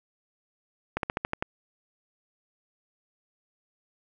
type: slowing click train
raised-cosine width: 0.5 ms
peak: -12 dBFS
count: 7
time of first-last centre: 0.97-1.425 s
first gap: 62 ms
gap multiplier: 1.08
effects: none